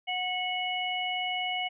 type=harmonic tone; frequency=733 Hz; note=F#5; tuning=16 cents flat; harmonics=1 / 3 / 4; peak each=-33 / -33 / -33 dBFS; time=0.07-1.69 s; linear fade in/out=20 ms; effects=none